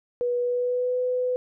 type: tone with pitch glide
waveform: sine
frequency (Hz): 487.1 to 501.1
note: B4 to B4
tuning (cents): -24 to +25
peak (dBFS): -22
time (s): 0.21-1.36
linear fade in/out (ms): 0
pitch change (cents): +49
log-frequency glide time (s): 0.39-0.99
effects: none